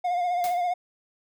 triangle tone with vibrato, 710 Hz, F5, 28 cents sharp, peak -21 dBFS, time 0.04-0.74 s, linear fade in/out 10 ms, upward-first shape sine, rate 15 Hz, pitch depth 41 cents each way
white noise with exponential decay, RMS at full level -34 dBFS, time 0.44-0.68 s, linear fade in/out 0 ms, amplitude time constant 51 ms
effects none

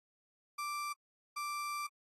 35% pulse tone bursts at uneven times, 1174.7 Hz, D6, in tune, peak -35 dBFS, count 2, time 0.58-0.93 / 1.36-1.87 s, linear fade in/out 10 ms, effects AAC 32 kbps

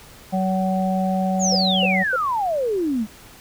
harmonic tone, 188.3 Hz, F#3, 31 cents sharp, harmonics 1 / 3 / 4, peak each -20 / -27 / -24 dBFS, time 0.32-2.04 s, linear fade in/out 20 ms
sine exponential sweep, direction down, 7140 to 201.7 Hz, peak -19 dBFS, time 1.39-3.07 s, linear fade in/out 50 ms
sine tone bursts, 517 Hz, C5, 21 cents flat, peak -21 dBFS, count 3, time 1.52-2.162 s, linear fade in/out 5 ms, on 34 ms, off 270 ms
effects pink hiss -45 dBFS RMS until 3.4 s

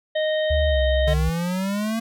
harmonic tone, 620 Hz, D#5, 6 cents flat, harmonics 1 / 3 / 5 / 6, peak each -20 / -30 / -33 / -34 dBFS, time 0.15-1.14 s, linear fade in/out 10 ms
sine tone with pitch glide, 73.42 to 65.41 Hz, D2 to C2, 0 to 0 cents, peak -19 dBFS, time 0.5-1.3 s, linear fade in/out 10 ms, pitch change -200 cents, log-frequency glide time 0.69-0.79 s
square exponential sweep, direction up, 146 to 229.4 Hz, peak -23 dBFS, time 1.07-2 s, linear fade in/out 10 ms
effects none

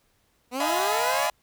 15% pulse linear sweep, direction up, 240 to 600 Hz, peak -21 dBFS, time 0.51-1.3 s, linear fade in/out 50 ms
40% pulse chord, F half-diminished seventh, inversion third, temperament just, 628.6 / 698.5 / 838.1 / 1005.8 Hz, Eb5 / F5 / Ab5 / Cb6, +18 / 0 / +16 / +31 cents, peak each -29 dBFS, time 0.6-1.3 s, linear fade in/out 2 ms
white noise, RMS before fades -39 dBFS, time 0.67-1.27 s, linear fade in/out 5 ms
effects pink hiss -67 dBFS RMS until 1.42 s

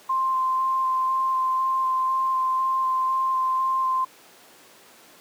sine tone with vibrato, 1046.5 Hz, C6, in tune, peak -20 dBFS, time 0.09-4.05 s, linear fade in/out 10 ms, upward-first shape square, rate 2 Hz, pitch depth 8 cents each way, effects pink hiss -50 dBFS RMS until 5.2 s + high-pass 300 Hz 12 dB/octave

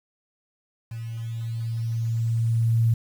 sine tone with level ramp, 114.6 Hz, A#2, 29 cents flat, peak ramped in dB -31 to -16 dBFS, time 0.91-2.94 s, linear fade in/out 5 ms, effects 8-bit

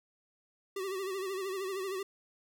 square tone with vibrato, 383.2 Hz, G4, 39 cents flat, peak -35 dBFS, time 0.76-2.03 s, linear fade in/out 5 ms, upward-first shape sine, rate 13 Hz, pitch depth 71 cents each way, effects none

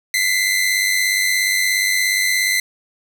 sawtooth tone pair together, 1995 / 2092 Hz, B6 / C7, +17 / -1 cents, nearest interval minor second, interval 82 cents, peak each -15 dBFS, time 0.14-2.6 s, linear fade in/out 2 ms, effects none

